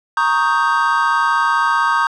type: chord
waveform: triangle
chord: Eb dominant seventh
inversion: second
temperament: equal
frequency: 932.3 / 1108.7 / 1244.5 / 1568 Hz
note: Bb5 / Db6 / Eb6 / G6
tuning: 0 / 0 / 0 / 0 cents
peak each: -17 dBFS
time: 0.17-2.07 s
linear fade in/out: 2 ms
effects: resampled to 24000 Hz